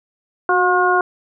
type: harmonic tone with a mistuned harmonic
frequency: 359.2 Hz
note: F4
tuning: 49 cents sharp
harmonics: 1 / 2 / 3 / 4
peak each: -18 / -18 / -18 / -18 dBFS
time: 0.49-1.01 s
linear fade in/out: 2 ms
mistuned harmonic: 1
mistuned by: +36 cents
effects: none